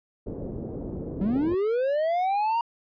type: low-pass noise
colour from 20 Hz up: white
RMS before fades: -34 dBFS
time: 0.26-1.55 s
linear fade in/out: 10 ms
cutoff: 440 Hz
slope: 24 dB/octave
type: linear sweep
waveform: triangle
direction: up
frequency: 182.8 to 946 Hz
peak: -20 dBFS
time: 1.21-2.61 s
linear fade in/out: 2 ms
effects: resampled to 11025 Hz